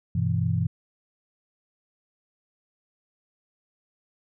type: chord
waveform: sine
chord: E minor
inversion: first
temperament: equal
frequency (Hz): 98 / 123.47 / 164.81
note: G2 / B2 / E3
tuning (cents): 0 / 0 / 0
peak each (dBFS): -26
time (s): 0.15-0.67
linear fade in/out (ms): 5
effects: none